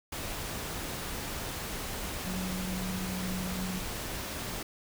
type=tone in noise; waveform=sine; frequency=185 Hz; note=F#3; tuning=in tune; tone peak=-34 dBFS; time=2.26-3.79 s; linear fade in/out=5 ms; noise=pink; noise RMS=-37 dBFS; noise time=0.12-4.63 s; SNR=0 dB; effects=none